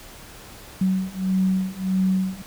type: beating tone pair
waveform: sine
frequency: 187.4 / 189 Hz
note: F#3 / F#3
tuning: +22 / +37 cents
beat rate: 1.6 Hz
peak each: -23 / -22 dBFS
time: 0.81-2.42 s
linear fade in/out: 5 ms
effects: pink hiss -43 dBFS RMS until 2.46 s